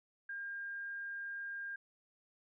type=tone; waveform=sine; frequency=1607 Hz; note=G6; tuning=43 cents sharp; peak=-40 dBFS; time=0.29-1.76 s; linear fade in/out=5 ms; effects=none